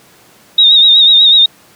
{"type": "tone with vibrato", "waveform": "sine", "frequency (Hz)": 3729, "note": "A#7", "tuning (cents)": 0, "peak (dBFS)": -3, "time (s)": [0.58, 1.46], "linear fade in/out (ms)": 5, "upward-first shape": "sine", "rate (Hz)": 8.1, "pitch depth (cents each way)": 54, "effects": ["pink hiss -44 dBFS RMS until 1.75 s", "high-pass 150 Hz 12 dB/octave"]}